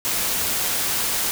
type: noise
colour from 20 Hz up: white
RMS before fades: -23 dBFS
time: 0.05-1.31 s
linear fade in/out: 0 ms
effects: none